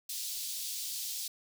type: high-pass noise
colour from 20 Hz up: pink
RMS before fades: -38 dBFS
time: 0.09-1.28 s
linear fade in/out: 5 ms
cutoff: 3800 Hz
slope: 24 dB/octave
effects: none